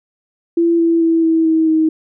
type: tone with pitch steps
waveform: sine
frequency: 337.4 / 333.1 / 328.9 / 324.8 / 320.7 / 316.6 Hz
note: E4 / E4 / E4 / E4 / E4 / D#4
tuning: +40 / +18 / -4 / -26 / -48 / +30 cents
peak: -10 dBFS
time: 0.57-1.89 s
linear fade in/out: 5 ms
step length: 220 ms
effects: none